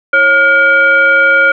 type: tone with frequency modulation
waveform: sine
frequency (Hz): 1420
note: F6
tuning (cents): +28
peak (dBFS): -5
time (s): 0.13-1.52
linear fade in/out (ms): 5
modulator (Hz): 872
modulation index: 0.69
effects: none